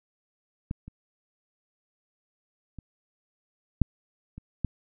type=clicks; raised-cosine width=5 ms; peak=-18 / -29 / -28 / -7 / -28 / -14 dBFS; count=6; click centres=0.711 / 0.88 / 2.787 / 3.817 / 4.38 / 4.647 s; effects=none